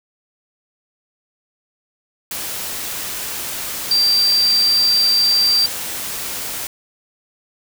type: tone in noise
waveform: sine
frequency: 4699 Hz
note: D8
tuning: in tune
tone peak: -12 dBFS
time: 3.91-5.66 s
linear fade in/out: 2 ms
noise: white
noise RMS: -26 dBFS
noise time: 2.31-6.67 s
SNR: +11 dB
effects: none